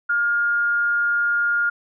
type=tone with amplitude modulation; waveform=sine; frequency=1415 Hz; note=F6; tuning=22 cents sharp; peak=-16 dBFS; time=0.09-1.7 s; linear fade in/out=10 ms; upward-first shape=sine; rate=257 Hz; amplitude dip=25%; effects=none